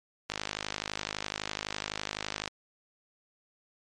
click train, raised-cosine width 0.2 ms, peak -14 dBFS, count 114, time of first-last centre 0.3-2.477 s, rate 51.9 Hz, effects MP3 48 kbps

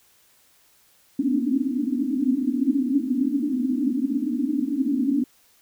white band-pass noise, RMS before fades -23 dBFS, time 1.19-5.24 s, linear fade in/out 5 ms, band 240 to 290 Hz, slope 96 dB/octave, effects white hiss -59 dBFS RMS until 5.61 s

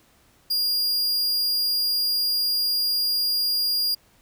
45% pulse tone, 4828 Hz, D8, 47 cents sharp, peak -20 dBFS, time 0.5-3.95 s, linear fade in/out 10 ms, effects pink hiss -59 dBFS RMS until 4.21 s

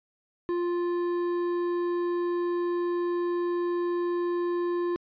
sine tone with hard clipping, 349.2 Hz, F4, in tune, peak -27 dBFS, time 0.49-4.96 s, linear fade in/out 0 ms, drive 8 dB, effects resampled to 11025 Hz

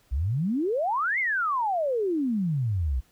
sine exponential two-way sweep, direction up then down, 58.27 to 2197 to 58.27 Hz, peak -23 dBFS, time 0.11-3.01 s, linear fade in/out 20 ms, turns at 1.19 s, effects pink hiss -63 dBFS RMS until 3.11 s

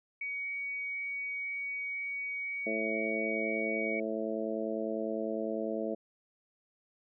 sine tone, 2251 Hz, C#7, 26 cents sharp, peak -34 dBFS, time 0.21-4 s, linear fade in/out 5 ms
harmonic tone, 109.9 Hz, A2, 2 cents flat, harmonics 2 / 3 / 4 / 5 / 6, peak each -38 / -38 / -38 / -38 / -38 dBFS, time 2.66-5.95 s, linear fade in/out 10 ms
effects none

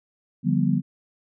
sine chord, G dominant seventh, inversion second, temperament just, 147 / 176.4 / 196 / 245 Hz, D3 / F3 / G3 / B3, +2 / +18 / 0 / -14 cents, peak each -24 dBFS, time 0.43-0.82 s, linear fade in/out 50 ms, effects none

